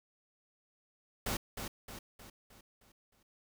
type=noise with echo; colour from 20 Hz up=pink; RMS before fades=-35 dBFS; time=1.26-1.37 s; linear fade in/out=5 ms; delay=310 ms; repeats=6; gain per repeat=-6 dB; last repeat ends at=3.23 s; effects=none